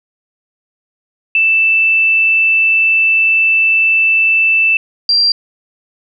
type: tone pair in turn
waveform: sine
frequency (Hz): 2649 / 4733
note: E7 / D8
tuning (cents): +8 / +13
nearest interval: minor seventh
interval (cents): 1005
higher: second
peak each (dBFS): -8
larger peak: neither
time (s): 1.35-4.77 / 5.09-5.32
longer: first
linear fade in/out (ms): 2
effects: none